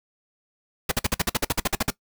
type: noise bursts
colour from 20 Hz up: pink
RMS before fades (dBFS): -22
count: 14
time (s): 0.89-1.904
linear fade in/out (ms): 5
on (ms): 26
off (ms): 50
effects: noise-tail reverb RT60 0.1 s tail -20 dB re dry